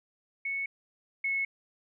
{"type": "tone pair in turn", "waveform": "sine", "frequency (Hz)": [2209, 2192], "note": ["C#7", "C#7"], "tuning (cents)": [-7, -20], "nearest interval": "unison", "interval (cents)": 13, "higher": "first", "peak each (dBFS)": [-30, -27], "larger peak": "second", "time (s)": [[0.45, 0.66], [1.24, 1.45]], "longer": "neither", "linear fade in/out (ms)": 5, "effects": []}